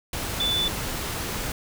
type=tone in noise; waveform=sine; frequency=3492 Hz; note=A7; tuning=14 cents flat; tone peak=-22 dBFS; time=0.4-0.68 s; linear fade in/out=2 ms; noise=pink; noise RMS=-30 dBFS; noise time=0.13-1.52 s; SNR=+5 dB; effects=none